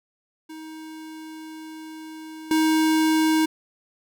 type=tone with level steps; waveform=square; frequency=315.7 Hz; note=D#4; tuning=25 cents sharp; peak=-37 / -18 dBFS; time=0.49-3.46 s; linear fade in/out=10 ms; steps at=2.51 s; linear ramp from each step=2 ms; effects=none